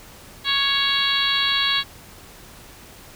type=harmonic tone; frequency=555 Hz; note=C#5; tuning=2 cents sharp; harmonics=2 / 3 / 4 / 5 / 6 / 7 / 8; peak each=-28 / -26 / -28 / -29 / -23 / -23 / -28 dBFS; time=0.44-1.84 s; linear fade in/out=50 ms; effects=pink hiss -44 dBFS RMS until 3.15 s